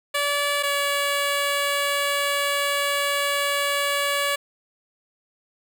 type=tone pair in turn; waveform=10% pulse; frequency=575 / 568.7 Hz; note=D5 / C#5; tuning=-37 / +44 cents; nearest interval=unison; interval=19 cents; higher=first; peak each=-13 dBFS; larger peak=neither; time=0.14-0.63 / 0.63-4.36 s; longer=second; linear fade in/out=10 ms; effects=none